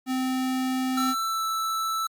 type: tone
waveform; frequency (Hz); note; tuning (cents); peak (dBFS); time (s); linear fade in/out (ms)
square; 258.8; C4; -19; -25; 0.06-1.15; 50
type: tone with pitch glide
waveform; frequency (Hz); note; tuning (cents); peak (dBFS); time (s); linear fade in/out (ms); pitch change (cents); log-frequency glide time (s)
square; 1332 to 1319; E6 to E6; +18 to +1; -26; 0.97-2.07; 5; -17; 1.24-1.44
effects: Opus 48 kbps